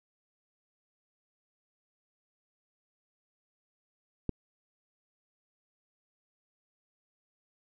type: click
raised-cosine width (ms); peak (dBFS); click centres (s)
3; -17; 4.293
effects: none